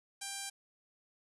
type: tone with low-pass filter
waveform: 5% pulse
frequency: 791 Hz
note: G5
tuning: 15 cents sharp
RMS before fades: -42 dBFS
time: 0.21-0.5 s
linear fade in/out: 10 ms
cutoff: 10000 Hz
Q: 1.9
effects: none